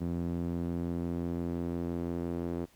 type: tone with band-pass filter sweep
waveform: sawtooth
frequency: 85.8 Hz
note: F2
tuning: 30 cents flat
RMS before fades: -34 dBFS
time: 0-2.66 s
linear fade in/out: 20 ms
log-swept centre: 220 to 330 Hz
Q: 1.5
effects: pink hiss -63 dBFS RMS until 2.75 s